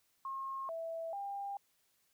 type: tone with pitch steps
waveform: sine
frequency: 1076 / 658 / 799 Hz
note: C6 / E5 / G5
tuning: +48 / -3 / +33 cents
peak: -38 dBFS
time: 0.25-1.57 s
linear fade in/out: 2 ms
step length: 440 ms
effects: white hiss -75 dBFS RMS until 2.13 s